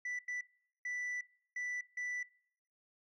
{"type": "tone bursts at uneven times", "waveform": "sine", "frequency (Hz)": 1975.5, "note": "B6", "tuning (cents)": 0, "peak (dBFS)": -34, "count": 5, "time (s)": [[0.05, 0.19], [0.28, 0.41], [0.85, 1.21], [1.56, 1.81], [1.97, 2.23]], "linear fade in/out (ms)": 5, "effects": ["noise-tail reverb RT60 0.6 s tail -22 dB re dry", "tanh soft clip ceiling -36 dBFS"]}